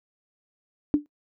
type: tone with exponential decay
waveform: sine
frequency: 294.2 Hz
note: D4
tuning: 3 cents sharp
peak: -12 dBFS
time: 0.94-1.06 s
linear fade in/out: 0 ms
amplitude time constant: 24 ms
effects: noise-tail reverb RT60 0.1 s tail -18 dB re dry